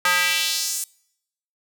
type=tone with high-pass filter sweep; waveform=square; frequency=178.9 Hz; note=F3; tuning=42 cents sharp; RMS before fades=-22 dBFS; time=0.05-0.84 s; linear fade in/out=2 ms; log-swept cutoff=1300 to 8600 Hz; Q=1.7; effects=noise-tail reverb RT60 0.8 s tail -25 dB re dry